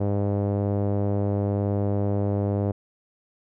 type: tone with low-pass filter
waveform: sawtooth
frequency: 101 Hz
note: G#2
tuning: 48 cents flat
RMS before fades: -24 dBFS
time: 0-2.72 s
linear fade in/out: 10 ms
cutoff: 570 Hz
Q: 1.8
effects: none